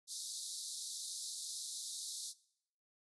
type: band-pass noise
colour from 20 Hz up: pink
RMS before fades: -45 dBFS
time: 0.07-2.34 s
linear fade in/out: 50 ms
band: 3700 to 11000 Hz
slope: 96 dB/octave
effects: noise-tail reverb RT60 0.7 s tail -20 dB re dry